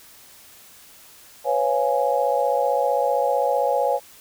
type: chord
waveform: sine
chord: C# dominant seventh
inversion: third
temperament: just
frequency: 498.9 / 554.4 / 693 / 831.5 Hz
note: B4 / C#5 / E#5 / G#5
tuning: +17 / 0 / -14 / +2 cents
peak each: -24 / -22 / -26 / -23 dBFS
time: 1.44-4 s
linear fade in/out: 50 ms
effects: white hiss -48 dBFS RMS until 4.2 s